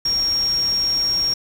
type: tone in noise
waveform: sine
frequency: 5570 Hz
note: F8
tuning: 5 cents flat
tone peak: -17 dBFS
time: 0.05-1.34 s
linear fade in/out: 5 ms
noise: pink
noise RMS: -35 dBFS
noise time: 0.05-1.34 s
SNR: +15 dB
effects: none